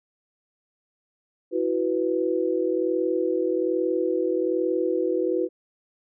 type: chord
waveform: sine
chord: E suspended second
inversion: none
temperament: just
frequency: 329.6 / 370.8 / 494.4 Hz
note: E4 / F#4 / B4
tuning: 0 / +4 / +2 cents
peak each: -26 / -25 / -26 dBFS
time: 1.51-5.49 s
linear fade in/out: 50 ms
effects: none